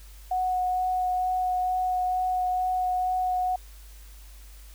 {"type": "tone with vibrato", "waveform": "sine", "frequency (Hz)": 735, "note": "F#5", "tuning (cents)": -12, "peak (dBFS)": -23, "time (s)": [0.31, 3.56], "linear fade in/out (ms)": 5, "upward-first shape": "sine", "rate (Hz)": 2.2, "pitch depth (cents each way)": 9, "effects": ["added 50 Hz sine -44 dBFS peak until 4.74 s", "white hiss -54 dBFS RMS until 4.74 s"]}